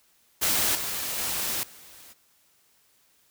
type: noise with level steps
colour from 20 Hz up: white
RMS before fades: -24 / -31 / -29 / -49 dBFS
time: 0.41-2.14 s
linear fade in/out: 20 ms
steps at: 0.75 / 1.18 / 1.63 s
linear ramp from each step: 2 ms
effects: white hiss -64 dBFS RMS until 3.3 s